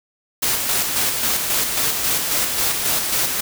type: noise with tremolo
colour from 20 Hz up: white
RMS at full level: -19 dBFS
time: 0.42-3.41 s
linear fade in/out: 10 ms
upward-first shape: square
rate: 3.7 Hz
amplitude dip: 35%
effects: none